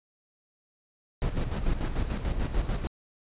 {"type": "noise with tremolo", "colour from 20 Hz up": "brown", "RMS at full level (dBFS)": -26, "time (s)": [1.22, 2.87], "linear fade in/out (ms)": 0, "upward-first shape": "square", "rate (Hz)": 6.8, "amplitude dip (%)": 55, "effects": ["resampled to 8000 Hz"]}